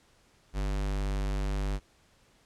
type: tone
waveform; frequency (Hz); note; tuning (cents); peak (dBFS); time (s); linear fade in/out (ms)
square; 49.3; G1; +11; -29; 0.53-1.8; 50
effects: pink hiss -64 dBFS RMS until 2.45 s + low-pass 9000 Hz 12 dB/octave